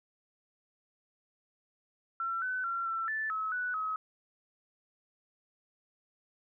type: tone with pitch steps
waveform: sine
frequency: 1352 / 1509 / 1367 / 1341 / 1755 / 1290 / 1482 / 1277 Hz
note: E6 / F#6 / F6 / E6 / A6 / E6 / F#6 / D#6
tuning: +43 / +34 / -37 / +29 / -5 / -38 / +2 / +45 cents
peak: -31 dBFS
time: 2.2-3.96 s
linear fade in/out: 2 ms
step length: 220 ms
effects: none